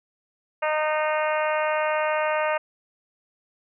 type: harmonic tone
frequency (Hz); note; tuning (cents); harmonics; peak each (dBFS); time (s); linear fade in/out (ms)
307.4; D#4; -21; 2 / 3 / 4 / 5 / 6 / 7 / 8 / 9; -24 / -28 / -30 / -32 / -34 / -35 / -36 / -37; 0.62-2.58; 10
effects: none